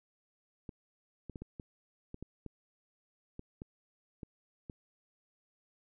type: clicks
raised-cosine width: 3 ms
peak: -30 dBFS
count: 12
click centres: 0.692 / 1.297 / 1.358 / 1.42 / 1.598 / 2.144 / 2.226 / 2.463 / 3.394 / 3.619 / 4.232 / 4.698 s
effects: none